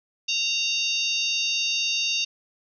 harmonic tone with a mistuned harmonic, 924 Hz, A#5, 16 cents flat, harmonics 3 / 4 / 5 / 6 / 7, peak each -26 / -28 / -30 / -32 / -33 dBFS, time 0.28-2.25 s, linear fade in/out 10 ms, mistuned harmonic 7, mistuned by -67 cents, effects none

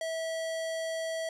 square tone with low-pass filter, 650 Hz, E5, 24 cents flat, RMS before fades -34 dBFS, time 0.01-1.29 s, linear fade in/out 2 ms, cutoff 9700 Hz, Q 0.99, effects none

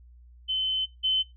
sine tone pair in turn, 3056 / 3056 Hz, G7 / G7, -45 / -45 cents, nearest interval unison, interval 0 cents, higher neither, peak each -25 / -22 dBFS, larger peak second, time 0.48-0.86 / 1.03-1.23 s, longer first, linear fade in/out 20 ms, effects noise-tail reverb RT60 0.2 s tail -17 dB re dry + added 60 Hz sine -49 dBFS peak until 1.36 s

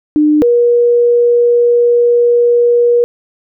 sine tone pair in turn, 301.4 / 478.4 Hz, D4 / A#4, +45 / +45 cents, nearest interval minor sixth, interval 800 cents, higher second, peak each -6 dBFS, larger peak neither, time 0.16-0.42 / 0.42-3.04 s, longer second, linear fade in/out 0 ms, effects none

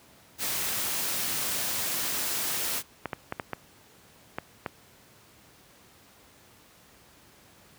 white noise, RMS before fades -30 dBFS, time 0.38-2.83 s, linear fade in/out 50 ms
clicks, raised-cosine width 0.5 ms, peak -15 dBFS, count 7, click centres 3.057 / 3.132 / 3.324 / 3.398 / 3.533 / 4.385 / 4.662 s
effects pink hiss -56 dBFS RMS until 7.78 s + high-pass 80 Hz 12 dB/octave

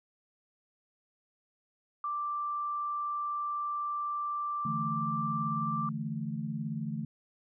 sine tone, 1176 Hz, D6, 2 cents sharp, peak -31 dBFS, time 2.04-5.89 s, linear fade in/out 2 ms
sine chord, D suspended second, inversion none, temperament just, 146.83 / 165.19 / 220.2 Hz, D3 / E3 / A3, 0 / +4 / +2 cents, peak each -37 / -38 / -36 dBFS, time 4.65-7.05 s, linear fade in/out 5 ms
effects none

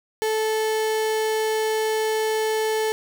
35% pulse tone, 436.8 Hz, A4, 13 cents flat, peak -19 dBFS, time 0.22-2.92 s, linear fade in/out 0 ms, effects none

